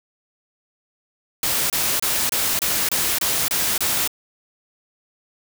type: noise bursts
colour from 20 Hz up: white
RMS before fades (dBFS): -21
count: 9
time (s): 1.43-4.076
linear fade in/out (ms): 2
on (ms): 270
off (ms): 27
effects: none